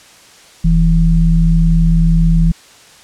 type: tone pair together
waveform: sine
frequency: 40.78 / 164.81 Hz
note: E1 / E3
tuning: -18 / 0 cents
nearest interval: 2 octaves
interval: 2418 cents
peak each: -10 dBFS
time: 0.64-2.52 s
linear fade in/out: 10 ms
effects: white hiss -42 dBFS RMS until 3.03 s + low-pass 8000 Hz 12 dB/octave